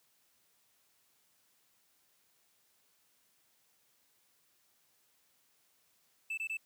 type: tone bursts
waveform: triangle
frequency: 2637 Hz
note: E7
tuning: in tune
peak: -33 dBFS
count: 3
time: 6.3-6.571 s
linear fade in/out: 5 ms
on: 75 ms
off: 23 ms
effects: white hiss -72 dBFS RMS until 6.65 s + high-pass 80 Hz 12 dB/octave